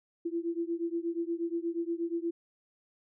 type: beating tone pair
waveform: sine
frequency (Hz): 333.9 / 342.3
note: E4 / F4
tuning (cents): +22 / -35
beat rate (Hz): 8.4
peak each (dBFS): -33 / -34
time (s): 0.25-2.31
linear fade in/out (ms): 10
effects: none